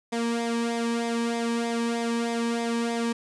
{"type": "tone with flanger", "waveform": "sawtooth", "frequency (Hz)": 233.1, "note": "A#3", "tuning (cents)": 0, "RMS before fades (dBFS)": -27, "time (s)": [0.12, 3.13], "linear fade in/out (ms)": 10, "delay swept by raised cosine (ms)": [0.69, 1.49], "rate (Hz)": 3.2, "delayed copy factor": -0.65, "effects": ["resampled to 22050 Hz", "9-bit"]}